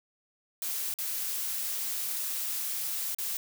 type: noise with dropouts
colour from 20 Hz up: blue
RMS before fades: -33 dBFS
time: 0.62-3.37 s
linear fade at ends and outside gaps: 1 ms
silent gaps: 0.939-0.987 / 3.147-3.185 s
effects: none